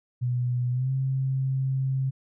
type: tone with pitch glide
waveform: sine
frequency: 123.47 to 133.1 Hz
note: B2 to C3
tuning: 0 to +30 cents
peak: -23 dBFS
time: 0.21-2.11 s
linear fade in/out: 20 ms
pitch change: +130 cents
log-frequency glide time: 0.71-0.91 s
effects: none